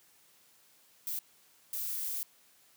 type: noise bursts at uneven times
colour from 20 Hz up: violet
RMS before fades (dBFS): -36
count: 2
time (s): 1.07-1.19 / 1.73-2.23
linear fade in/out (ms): 0
effects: white hiss -64 dBFS RMS until 2.76 s + high-pass 100 Hz 12 dB/octave